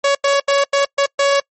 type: tone bursts at uneven times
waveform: sawtooth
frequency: 560 Hz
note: C#5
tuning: 18 cents sharp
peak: -8 dBFS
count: 6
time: 0.04-0.15 / 0.24-0.4 / 0.48-0.64 / 0.73-0.85 / 0.98-1.06 / 1.19-1.4 s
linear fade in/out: 5 ms
effects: noise-tail reverb RT60 0.1 s tail -26 dB re dry + MP3 32 kbps